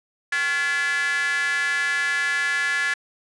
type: tone with high-pass filter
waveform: square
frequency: 155.4 Hz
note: D#3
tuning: 2 cents flat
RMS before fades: -23 dBFS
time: 0.32-2.94 s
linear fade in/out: 5 ms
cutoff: 1700 Hz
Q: 6.6
effects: resampled to 22050 Hz